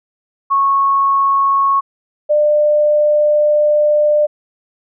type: tone pair in turn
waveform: sine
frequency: 1101 / 597.6 Hz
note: C#6 / D5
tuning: -12 / +30 cents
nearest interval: major seventh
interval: 1058 cents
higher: first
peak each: -10 / -9 dBFS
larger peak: second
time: 0.5-1.81 / 2.29-4.27 s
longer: second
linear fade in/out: 20 ms
effects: none